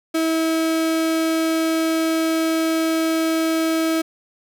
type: tone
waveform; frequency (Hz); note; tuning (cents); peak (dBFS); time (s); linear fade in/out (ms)
35% pulse; 323.3; E4; -34; -16; 0.14-4.02; 10
effects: none